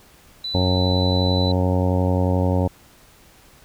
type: tone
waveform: sine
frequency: 3980 Hz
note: B7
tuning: 13 cents sharp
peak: -25 dBFS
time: 0.44-1.52 s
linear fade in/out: 5 ms
type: harmonic tone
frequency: 91.4 Hz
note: F#2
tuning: 21 cents flat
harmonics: 1 / 2 / 3 / 4 / 5 / 6 / 7 / 8 / 9 / 10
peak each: -19 / -24 / -25 / -32 / -29 / -26 / -35 / -34 / -34 / -33 dBFS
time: 0.54-2.68 s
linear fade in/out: 10 ms
effects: pink hiss -51 dBFS RMS until 3.64 s